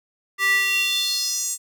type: tone with high-pass filter sweep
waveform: square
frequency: 391.5 Hz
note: G4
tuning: 2 cents flat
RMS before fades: -22 dBFS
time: 0.38-1.58 s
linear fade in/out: 50 ms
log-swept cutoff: 1600 to 7800 Hz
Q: 4.7
effects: none